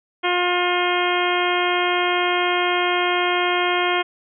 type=harmonic tone; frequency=355.9 Hz; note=F4; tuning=33 cents sharp; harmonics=1 / 2 / 3 / 4 / 5 / 6 / 7 / 8 / 9; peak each=-23 / -24 / -25 / -27 / -30 / -26 / -29 / -32 / -28 dBFS; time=0.23-4.03 s; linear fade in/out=20 ms; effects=none